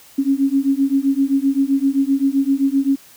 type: beating tone pair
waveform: sine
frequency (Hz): 270.3 / 278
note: C#4 / C#4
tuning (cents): -44 / +5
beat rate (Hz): 7.7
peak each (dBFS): -17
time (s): 0.18-2.96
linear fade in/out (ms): 10
effects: white hiss -46 dBFS RMS until 3.16 s